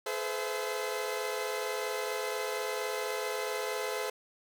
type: tone cluster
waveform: sawtooth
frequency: 427 / 490.7 / 515 / 668 / 2053 Hz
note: G#4 / B4 / C5 / E5 / C7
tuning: +48 / -11 / -28 / +23 / -33 cents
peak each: -32 / -40 / -33 / -37 / -40 dBFS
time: 0.06-4.1 s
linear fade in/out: 5 ms
effects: none